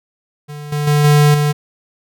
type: tone with level steps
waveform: square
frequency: 147.6 Hz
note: D3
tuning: 9 cents sharp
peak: -28 / -17 / -11 / -8 / -13 dBFS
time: 0.48-1.53 s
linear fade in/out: 20 ms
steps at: 0.72 / 0.87 / 1.04 / 1.34 s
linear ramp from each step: 5 ms
effects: none